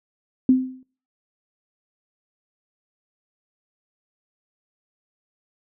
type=tone with exponential decay; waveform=sine; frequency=258.1 Hz; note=C4; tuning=23 cents flat; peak=-9 dBFS; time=0.49-0.83 s; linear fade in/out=2 ms; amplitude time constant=73 ms; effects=noise-tail reverb RT60 0.4 s tail -18 dB re dry